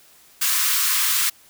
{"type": "high-pass noise", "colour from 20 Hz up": "white", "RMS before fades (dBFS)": -20, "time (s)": [0.41, 1.3], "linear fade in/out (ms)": 10, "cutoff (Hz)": 990, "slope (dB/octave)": 96, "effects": ["white hiss -52 dBFS RMS until 1.49 s"]}